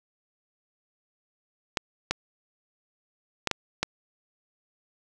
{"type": "clicks", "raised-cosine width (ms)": 0.2, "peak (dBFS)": -7, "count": 5, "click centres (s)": [1.772, 2.11, 3.473, 3.513, 3.83], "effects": []}